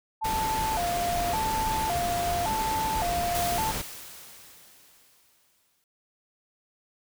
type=tone with vibrato; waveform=sine; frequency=784 Hz; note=G5; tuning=in tune; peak=-26 dBFS; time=0.21-3.72 s; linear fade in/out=20 ms; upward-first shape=square; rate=0.89 Hz; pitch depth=200 cents each way
type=noise; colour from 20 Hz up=pink; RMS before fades=-32 dBFS; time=0.24-3.82 s; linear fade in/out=10 ms
type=noise with exponential decay; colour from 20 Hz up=white; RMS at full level=-32 dBFS; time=3.35-5.84 s; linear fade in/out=1 ms; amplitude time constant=540 ms
effects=none